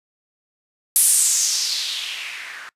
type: noise with low-pass filter sweep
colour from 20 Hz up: violet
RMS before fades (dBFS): -21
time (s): 0.96-2.69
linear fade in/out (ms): 0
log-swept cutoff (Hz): 11000 to 1500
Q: 3.1
effects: noise-tail reverb RT60 0.1 s tail -22 dB re dry + resampled to 32000 Hz